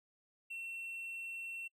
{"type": "tone", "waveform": "triangle", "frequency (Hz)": 2710, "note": "E7", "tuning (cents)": 47, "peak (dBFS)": -40, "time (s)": [0.5, 1.68], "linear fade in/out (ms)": 10, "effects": ["noise-tail reverb RT60 0.1 s tail -24 dB re dry"]}